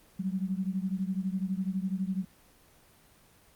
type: beating tone pair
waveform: sine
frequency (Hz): 185 / 197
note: F#3 / G3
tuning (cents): 0 / +9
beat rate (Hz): 12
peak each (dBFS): -31 / -33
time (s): 0.19-2.25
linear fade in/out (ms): 10
effects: pink hiss -60 dBFS RMS until 3.55 s + Opus 24 kbps